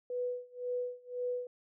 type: tone with tremolo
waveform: sine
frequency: 493.9 Hz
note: B4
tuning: in tune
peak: -31 dBFS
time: 0.1-1.47 s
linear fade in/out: 2 ms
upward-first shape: sine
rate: 1.9 Hz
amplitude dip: 95%
effects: none